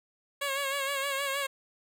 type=tone with vibrato; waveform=10% pulse; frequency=553 Hz; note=C#5; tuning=4 cents flat; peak=-21 dBFS; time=0.41-1.47 s; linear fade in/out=10 ms; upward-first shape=sine; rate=6.4 Hz; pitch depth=48 cents each way; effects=none